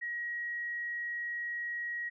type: tone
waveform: sine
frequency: 1900 Hz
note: A#6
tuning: 33 cents sharp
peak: -34 dBFS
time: 0.01-2.1 s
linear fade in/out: 20 ms
effects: none